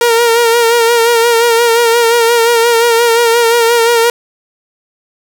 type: tone with vibrato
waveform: sawtooth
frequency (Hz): 466.2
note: A#4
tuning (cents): 0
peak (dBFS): -3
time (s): 0.01-4.1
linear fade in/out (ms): 2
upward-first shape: sine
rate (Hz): 5.7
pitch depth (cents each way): 43
effects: none